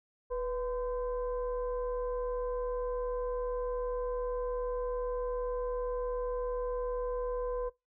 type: tone with frequency modulation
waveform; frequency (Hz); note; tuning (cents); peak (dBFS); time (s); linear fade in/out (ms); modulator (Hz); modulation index
sine; 492.3; B4; -6; -31; 0.3-7.7; 20; 531; 0.6
effects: noise-tail reverb RT60 0.2 s tail -21 dB re dry